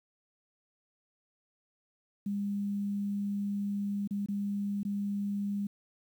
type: tone with dropouts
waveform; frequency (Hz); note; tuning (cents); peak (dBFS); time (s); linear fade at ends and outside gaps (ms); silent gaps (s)
sine; 201.9; G#3; -49; -30; 2.26-5.67; 5; 4.075-4.108 / 4.261-4.285 / 4.832-4.85
effects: 10-bit